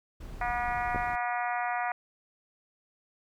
brown noise, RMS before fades -41 dBFS, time 0.2-1.16 s, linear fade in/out 10 ms
harmonic tone, 241.7 Hz, B3, 37 cents flat, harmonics 3 / 4 / 5 / 6 / 7 / 8 / 9 / 10, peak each -31 / -36 / -38 / -38 / -42 / -38 / -43 / -45 dBFS, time 0.41-1.92 s, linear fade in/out 2 ms
clicks, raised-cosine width 2 ms, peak -21 dBFS, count 2, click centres 0.947 / 0.96 s
effects none

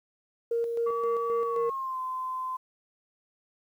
sine tone with tremolo, 466.2 Hz, A#4, in tune, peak -24 dBFS, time 0.51-1.7 s, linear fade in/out 5 ms, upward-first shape square, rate 3.8 Hz, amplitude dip 40%
sine tone with pitch glide, 1143 to 1030.1 Hz, D6 to C6, -47 to -27 cents, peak -30 dBFS, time 0.86-2.57 s, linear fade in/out 10 ms, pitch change -180 cents, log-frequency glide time 1.42-1.99 s
effects tanh soft clip ceiling -18 dBFS + 10-bit

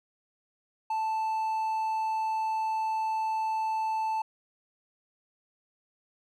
triangle tone, 880 Hz, A5, in tune, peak -25 dBFS, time 0.9-4.22 s, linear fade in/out 5 ms, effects none

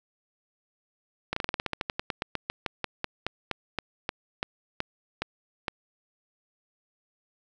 slowing click train, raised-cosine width 0.3 ms, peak -12 dBFS, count 27, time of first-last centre 1.33-5.682 s, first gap 34 ms, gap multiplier 1.11, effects none

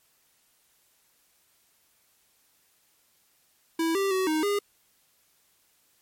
square tone with pitch steps, 327.8 / 392.5 / 376.5 / 311.8 / 407.3 Hz, E4 / G4 / F#4 / D#4 / G#4, -10 / +2 / +30 / +4 / -34 cents, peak -24 dBFS, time 3.79-4.59 s, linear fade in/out 5 ms, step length 160 ms, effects white hiss -66 dBFS RMS until 6.01 s + MP3 64 kbps

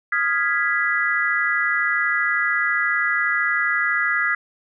sine chord, F half-diminished seventh, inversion third, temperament equal, 1244.5 / 1396.9 / 1661.2 / 1975.5 Hz, Eb6 / F6 / Ab6 / Cb7, 0 / 0 / 0 / 0 cents, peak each -27 / -25 / -22 / -22 dBFS, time 0.12-4.35 s, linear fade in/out 5 ms, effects none

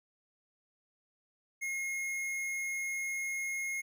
sine tone with hard clipping, 2153 Hz, C7, 49 cents sharp, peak -35 dBFS, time 1.61-3.82 s, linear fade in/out 20 ms, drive 14 dB, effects none

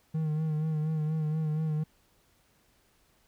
triangle tone with vibrato, 155.56 Hz, D#3, in tune, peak -25 dBFS, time 0.14-1.84 s, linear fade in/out 10 ms, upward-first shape sine, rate 4.2 Hz, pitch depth 40 cents each way, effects pink hiss -67 dBFS RMS until 3.27 s

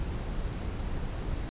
brown noise, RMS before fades -33 dBFS, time 0-1.49 s, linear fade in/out 0 ms, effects resampled to 8000 Hz

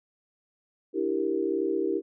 sine chord, E half-diminished seventh, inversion third, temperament equal, 293.7 / 329.6 / 392 / 466.2 Hz, D4 / E4 / G4 / Bb4, 0 / 0 / 0 / 0 cents, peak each -34 / -29 / -28 / -32 dBFS, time 0.93-2.02 s, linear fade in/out 50 ms, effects none

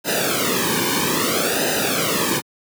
pink noise with flanger, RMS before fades -20 dBFS, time 0.04-2.42 s, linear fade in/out 50 ms, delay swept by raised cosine 0.89 to 1.53 ms, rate 0.61 Hz, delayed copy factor -0.95, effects high-pass 150 Hz 12 dB/octave

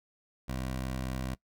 15% pulse tone, 64.5 Hz, C2, 24 cents flat, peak -27 dBFS, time 0.48-1.35 s, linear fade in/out 10 ms, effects noise-tail reverb RT60 0.1 s tail -20 dB re dry

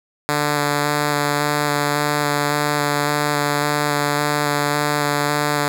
5% pulse tone with vibrato, 146.6 Hz, D3, 3 cents flat, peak -6 dBFS, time 0.29-5.68 s, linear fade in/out 0 ms, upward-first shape square, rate 1.8 Hz, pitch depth 10 cents each way, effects none

